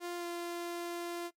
sawtooth tone with pitch glide, 349.2 to 345.2 Hz, F4 to F4, 0 to -20 cents, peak -33 dBFS, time 0-1.31 s, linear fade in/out 50 ms, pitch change -20 cents, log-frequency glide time 0.17-0.25 s, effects noise-tail reverb RT60 0.1 s tail -20 dB re dry + MP3 64 kbps

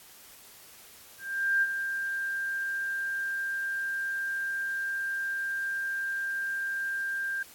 sine tone with ADSR envelope, 1590 Hz, G6, 24 cents sharp, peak -21 dBFS, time 1.18-7.43 s, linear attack 440 ms, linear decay 42 ms, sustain -8 dB, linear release 5 ms, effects white hiss -52 dBFS RMS until 7.54 s + AAC 64 kbps

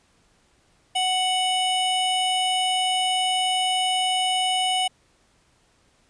square tone pair together, 741.6 / 2960 Hz, F#5 / F#7, +4 / 0 cents, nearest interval 2 octaves, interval 2396 cents, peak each -24 dBFS, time 0.95-4.88 s, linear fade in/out 10 ms, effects pink hiss -62 dBFS RMS until 6.09 s + resampled to 22050 Hz

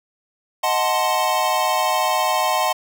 square chord, D# diminished seventh, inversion none, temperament equal with one note detuned, 625.5 / 740 / 880 / 1046.5 Hz, D#5 / F#5 / A5 / C6, +9 / 0 / 0 / 0 cents, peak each -25 / -23 / -24 / -23 dBFS, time 0.63-2.73 s, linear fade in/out 10 ms, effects none

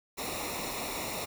pink noise with comb filter, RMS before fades -36 dBFS, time 0.17-1.26 s, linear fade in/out 20 ms, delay 0.63 ms, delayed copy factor -0.75, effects none

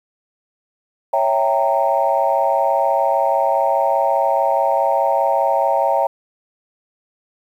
sine chord, C# diminished seventh, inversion none, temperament equal with one note detuned, 554.4 / 659.3 / 784 / 923.2 Hz, C#5 / E5 / G5 / Bb5, 0 / 0 / 0 / -17 cents, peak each -19 dBFS, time 1.13-6.07 s, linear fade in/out 5 ms, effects tanh soft clip ceiling -4 dBFS + 8-bit

